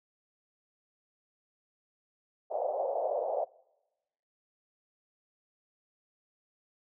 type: band-pass noise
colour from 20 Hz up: pink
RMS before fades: -32 dBFS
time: 2.5-3.45 s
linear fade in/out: 20 ms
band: 530 to 720 Hz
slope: 48 dB/octave
effects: noise-tail reverb RT60 1.0 s tail -24 dB re dry